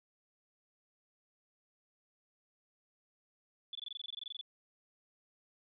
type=tone bursts; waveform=sine; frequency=3461 Hz; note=A7; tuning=29 cents flat; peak=-40 dBFS; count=16; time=3.73-4.412 s; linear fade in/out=2 ms; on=22 ms; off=22 ms; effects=none